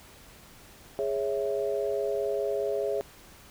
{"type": "chord", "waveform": "sine", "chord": "C# minor", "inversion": "second", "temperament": "equal", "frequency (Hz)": [415.3, 554.4, 659.3], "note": ["G#4", "C#5", "E5"], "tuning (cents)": [0, 0, 0], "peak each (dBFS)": [-29, -31, -33], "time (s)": [0.99, 3.01], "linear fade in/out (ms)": 0, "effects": ["pink hiss -52 dBFS RMS until 3.5 s"]}